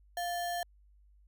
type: tone with sample-and-hold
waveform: sine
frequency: 698.5 Hz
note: F5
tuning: in tune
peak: -32 dBFS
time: 0.17-0.63 s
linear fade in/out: 2 ms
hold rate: 2450 Hz
effects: added 50 Hz sine -59 dBFS peak until 1.27 s